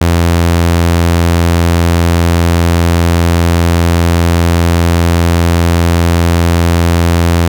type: tone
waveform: sawtooth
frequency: 85 Hz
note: F2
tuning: 46 cents flat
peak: -3 dBFS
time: 0.01-7.48 s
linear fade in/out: 5 ms
effects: none